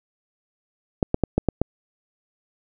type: clicks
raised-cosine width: 2 ms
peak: -5 dBFS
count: 6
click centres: 1.028 / 1.144 / 1.237 / 1.38 / 1.487 / 1.616 s
effects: none